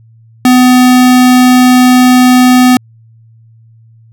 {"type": "tone", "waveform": "square", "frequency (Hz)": 251.5, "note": "B3", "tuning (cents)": 32, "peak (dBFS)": -3, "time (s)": [0.45, 2.77], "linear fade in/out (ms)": 2, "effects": ["added 113 Hz sine -38 dBFS peak until 4.12 s"]}